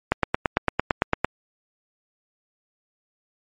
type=click train; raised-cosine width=0.5 ms; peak=-3 dBFS; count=11; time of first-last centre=0.12-1.246 s; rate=8.88 Hz; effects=MP3 48 kbps